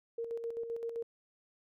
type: tone with tremolo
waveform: sine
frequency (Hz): 463.1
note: A#4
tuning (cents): -11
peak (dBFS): -34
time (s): 0.18-1.03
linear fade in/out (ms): 5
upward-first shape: square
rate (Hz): 7.7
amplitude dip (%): 50
effects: none